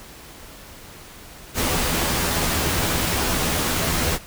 pink noise with comb filter, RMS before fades -22 dBFS, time 1.54-4.19 s, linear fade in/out 50 ms, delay 12 ms, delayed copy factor +0.5, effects pink hiss -42 dBFS RMS until 4.26 s

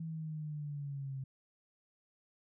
sine linear sweep, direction down, 163.5 to 132.5 Hz, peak -38 dBFS, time 0-1.24 s, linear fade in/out 5 ms, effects none

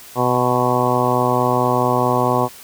harmonic tone with a mistuned harmonic, 124.5 Hz, B2, 14 cents sharp, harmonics 1 / 2 / 3 / 4 / 5 / 6 / 7 / 8 / 9, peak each -23 / -23 / -23 / -23 / -23 / -23 / -23 / -23 / -23 dBFS, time 0.15-2.49 s, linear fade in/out 50 ms, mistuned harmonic 9, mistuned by -31 cents, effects white hiss -40 dBFS RMS until 2.63 s

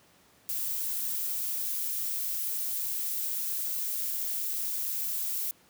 violet noise, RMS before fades -32 dBFS, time 0.49-5.51 s, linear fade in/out 0 ms, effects pink hiss -61 dBFS RMS until 5.69 s + high-pass 100 Hz 12 dB/octave

